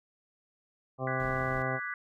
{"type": "harmonic tone", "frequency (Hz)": 130.6, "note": "C3", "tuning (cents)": -3, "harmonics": [1, 2, 3, 4, 5, 6, 8, 9], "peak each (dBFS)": [-35, -40, -40, -38, -38, -39, -44, -42], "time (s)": [0.98, 1.8], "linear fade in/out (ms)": 50}
{"type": "chord", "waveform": "sine", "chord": "G# half-diminished seventh", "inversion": "second", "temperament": "equal", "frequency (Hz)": [1174.7, 1480, 1661.2, 1975.5], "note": ["D6", "F#6", "G#6", "B6"], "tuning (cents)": [0, 0, 0, 0], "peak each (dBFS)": [-41, -38, -41, -38], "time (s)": [1.07, 1.94], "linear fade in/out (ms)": 2}
{"type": "noise", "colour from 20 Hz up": "brown", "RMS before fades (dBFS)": -44, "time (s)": [1.2, 1.62], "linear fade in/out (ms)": 0}
{"effects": []}